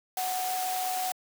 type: tone in noise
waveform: sine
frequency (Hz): 741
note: F#5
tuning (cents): +2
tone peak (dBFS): -29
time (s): 0.17-1.12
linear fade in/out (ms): 2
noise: white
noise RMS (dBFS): -35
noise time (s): 0.17-1.12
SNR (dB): +3
effects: high-pass 400 Hz 12 dB/octave